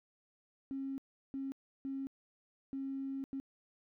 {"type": "tone bursts at uneven times", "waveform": "triangle", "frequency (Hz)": 270.8, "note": "C#4", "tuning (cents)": -40, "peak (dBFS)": -33, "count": 5, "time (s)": [[0.71, 0.98], [1.34, 1.52], [1.85, 2.07], [2.73, 3.24], [3.33, 3.4]], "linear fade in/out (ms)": 0, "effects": ["tanh soft clip ceiling -35 dBFS"]}